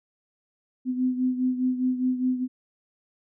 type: beating tone pair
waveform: sine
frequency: 253.4 / 258.3 Hz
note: B3 / C4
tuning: +45 / -22 cents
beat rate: 4.9 Hz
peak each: -23 / -29 dBFS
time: 0.85-2.48 s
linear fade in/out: 50 ms
effects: none